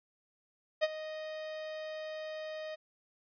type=tone with ADSR envelope; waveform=45% pulse; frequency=622.3 Hz; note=D#5; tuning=in tune; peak=-24 dBFS; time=0.81-2.76 s; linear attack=26 ms; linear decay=34 ms; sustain=-15 dB; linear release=20 ms; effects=resampled to 11025 Hz